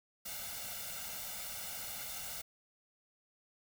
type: noise with comb filter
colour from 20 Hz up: white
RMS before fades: -43 dBFS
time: 0.25-2.42 s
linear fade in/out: 10 ms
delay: 1.4 ms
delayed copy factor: +0.8
effects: none